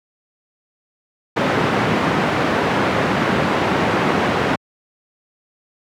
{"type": "band-pass noise", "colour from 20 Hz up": "pink", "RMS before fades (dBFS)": -18, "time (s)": [1.36, 4.56], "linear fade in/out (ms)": 10, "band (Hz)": [140, 2000], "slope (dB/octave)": 12, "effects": ["high-pass 80 Hz 12 dB/octave"]}